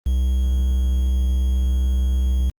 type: tone with quantisation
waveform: triangle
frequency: 64.1 Hz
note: C2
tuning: 35 cents flat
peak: -14 dBFS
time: 0.06-2.5 s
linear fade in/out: 5 ms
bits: 7
effects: Opus 32 kbps

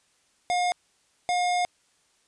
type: tone pair in turn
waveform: square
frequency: 715 / 715 Hz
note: F5 / F5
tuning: +41 / +41 cents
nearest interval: unison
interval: 0 cents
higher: neither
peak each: -23 dBFS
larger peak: neither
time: 0.5-0.72 / 1.29-1.65 s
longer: second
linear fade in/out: 0 ms
effects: white hiss -66 dBFS RMS until 2.27 s + resampled to 22050 Hz

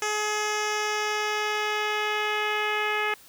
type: tone with low-pass filter sweep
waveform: 10% pulse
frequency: 422.9 Hz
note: G#4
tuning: 31 cents sharp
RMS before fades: -27 dBFS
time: 0.02-3.14 s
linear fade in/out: 2 ms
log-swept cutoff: 7200 to 2600 Hz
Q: 1.7
effects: white hiss -52 dBFS RMS until 3.28 s

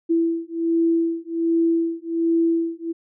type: beating tone pair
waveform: sine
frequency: 331.5 / 332.8 Hz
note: E4 / E4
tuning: +10 / +17 cents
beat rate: 1.3 Hz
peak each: -21 dBFS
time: 0.09-2.93 s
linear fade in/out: 20 ms
effects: none

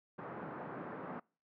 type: band-pass noise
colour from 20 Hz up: pink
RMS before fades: -45 dBFS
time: 0.18-1.2 s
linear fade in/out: 10 ms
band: 160 to 1500 Hz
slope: 24 dB/octave
effects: noise-tail reverb RT60 0.4 s tail -26 dB re dry

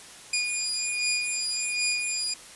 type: beating tone pair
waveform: 15% pulse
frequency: 2442 / 2443.3 Hz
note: D#7 / D#7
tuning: -33 / -32 cents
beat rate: 1.3 Hz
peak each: -22 dBFS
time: 0.33-2.34 s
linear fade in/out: 5 ms
effects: white hiss -46 dBFS RMS until 2.55 s + resampled to 24000 Hz

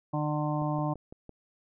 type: harmonic tone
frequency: 150 Hz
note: D3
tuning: 37 cents sharp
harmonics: 1 / 2 / 4 / 5 / 6 / 7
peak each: -30 / -33 / -36 / -37 / -38 / -38 dBFS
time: 0.13-0.94 s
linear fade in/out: 10 ms
type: click train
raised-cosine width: 2 ms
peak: -31 dBFS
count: 5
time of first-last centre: 0.62-1.293 s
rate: 5.94 Hz
effects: none

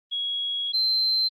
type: tone pair in turn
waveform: sine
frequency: 3322 / 4109 Hz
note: G#7 / C8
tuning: 0 / -32 cents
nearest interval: major third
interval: 368 cents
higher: second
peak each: -25 / -19 dBFS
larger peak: second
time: 0.11-0.73 / 0.73-1.29 s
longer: first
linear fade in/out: 20 ms
effects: tanh soft clip ceiling -15 dBFS + Opus 32 kbps

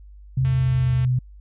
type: tone with pitch glide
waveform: sine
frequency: 130.81 to 126.43 Hz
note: C3 to B2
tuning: 0 to +41 cents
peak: -17 dBFS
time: 0.37-1.19 s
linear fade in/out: 5 ms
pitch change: -59 cents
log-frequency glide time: 0.47-0.91 s
type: tone with vibrato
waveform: sine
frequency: 77.7 Hz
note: D#2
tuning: 2 cents flat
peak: -26 dBFS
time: 0.38-1.08 s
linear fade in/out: 50 ms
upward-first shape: square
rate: 15 Hz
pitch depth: 230 cents each way
type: click train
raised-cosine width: 0.3 ms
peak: -26 dBFS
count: 135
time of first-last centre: 0.45-1.048 s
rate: 224 Hz
effects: added 50 Hz sine -41 dBFS peak until 1.4 s + resampled to 8000 Hz

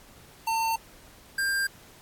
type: tone pair in turn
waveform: square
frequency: 902 / 1593.3 Hz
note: A5 / G6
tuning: +43 / +28 cents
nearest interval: minor seventh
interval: 985 cents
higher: second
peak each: -25 / -25 dBFS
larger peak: neither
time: 0.47-0.76 / 1.38-1.67 s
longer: neither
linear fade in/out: 5 ms
effects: pink hiss -53 dBFS RMS until 2.01 s + AAC 64 kbps

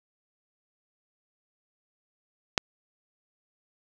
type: click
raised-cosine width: 0.2 ms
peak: -3 dBFS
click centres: 2.578 s
effects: none

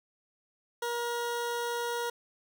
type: tone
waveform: 20% pulse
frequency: 475.1 Hz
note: A#4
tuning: 33 cents sharp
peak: -26 dBFS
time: 0.82-2.1 s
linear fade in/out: 5 ms
effects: none

